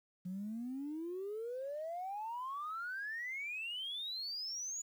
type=exponential sweep; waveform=sine; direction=up; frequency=177.5 to 6950 Hz; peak=-38 dBFS; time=0.25-4.82 s; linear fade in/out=10 ms; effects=tanh soft clip ceiling -34 dBFS + 11-bit